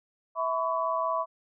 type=tone cluster; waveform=sine; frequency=654 / 1004 / 1129 Hz; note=E5 / B5 / C#6; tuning=-14 / +28 / +31 cents; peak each=-30 dBFS; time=0.35-1.26 s; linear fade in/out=50 ms; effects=none